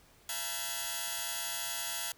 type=tone cluster; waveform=5% pulse; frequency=678 / 863 / 958 / 1543 / 3347 Hz; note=E5 / A5 / A#5 / G6 / G#7; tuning=+49 / -34 / +47 / -28 / +13 cents; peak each=-31 dBFS; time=0.29-2.12 s; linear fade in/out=2 ms; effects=pink hiss -62 dBFS RMS until 2.17 s